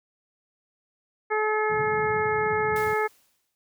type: harmonic tone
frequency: 429.3 Hz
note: A4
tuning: 43 cents flat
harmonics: 1 / 2 / 3 / 4 / 5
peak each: -25 / -28 / -30 / -31 / -32 dBFS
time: 1.3-3.08 s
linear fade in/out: 20 ms
type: band-pass noise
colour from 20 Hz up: white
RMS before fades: -39 dBFS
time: 1.69-2.94 s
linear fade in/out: 10 ms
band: 100 to 170 Hz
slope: 24 dB/octave
type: noise with exponential decay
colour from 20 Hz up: white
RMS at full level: -40 dBFS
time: 2.76-3.55 s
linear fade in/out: 0 ms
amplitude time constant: 170 ms
effects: none